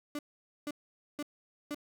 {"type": "tone bursts", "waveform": "35% pulse", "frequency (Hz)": 293.7, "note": "D4", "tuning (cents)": 0, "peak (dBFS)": -33, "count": 4, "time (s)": [0.15, 1.746], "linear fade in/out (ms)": 2, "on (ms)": 39, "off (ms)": 480, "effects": []}